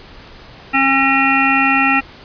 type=harmonic tone with a mistuned harmonic; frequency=270 Hz; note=C#4; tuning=45 cents flat; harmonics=1 / 3 / 5 / 7 / 9 / 10; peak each=-18 / -18 / -18 / -18 / -18 / -18 dBFS; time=0.73-2.01 s; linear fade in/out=20 ms; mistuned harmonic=10; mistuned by=+19 cents; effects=pink hiss -39 dBFS RMS until 2.24 s + resampled to 11025 Hz